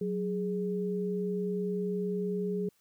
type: tone pair together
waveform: sine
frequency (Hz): 184.7 / 415.4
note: F#3 / G#4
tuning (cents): -3 / 0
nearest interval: octave + major second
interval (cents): 1403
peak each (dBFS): -32 / -32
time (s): 0.01-2.69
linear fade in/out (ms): 5
effects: white hiss -70 dBFS RMS until 2.8 s